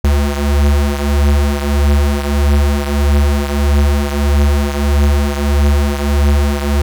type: beating tone pair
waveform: square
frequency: 71.3 / 72.9 Hz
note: C#2 / D2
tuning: +49 / -12 cents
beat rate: 1.6 Hz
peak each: -12 / -17 dBFS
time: 0.04-6.82 s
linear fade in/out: 5 ms
effects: none